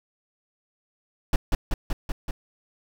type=noise with echo; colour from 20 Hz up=brown; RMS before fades=-18 dBFS; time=1.33-1.36 s; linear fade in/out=2 ms; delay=190 ms; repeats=5; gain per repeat=-2 dB; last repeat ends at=2.31 s; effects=none